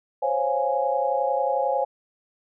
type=chord; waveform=sine; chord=Db major seventh; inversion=third; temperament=equal; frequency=523.3 / 554.4 / 698.5 / 830.6 Hz; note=C5 / Db5 / F5 / Ab5; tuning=0 / 0 / 0 / 0 cents; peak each=-26 / -26 / -29 / -25 dBFS; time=0.22-1.85 s; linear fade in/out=10 ms; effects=none